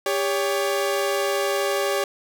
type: tone pair together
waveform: sawtooth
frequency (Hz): 399.6 / 563.3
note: G4 / C#5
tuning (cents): +33 / +28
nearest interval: tritone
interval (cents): 595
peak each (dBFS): -20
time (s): 0.06-2.04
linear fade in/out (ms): 2
effects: none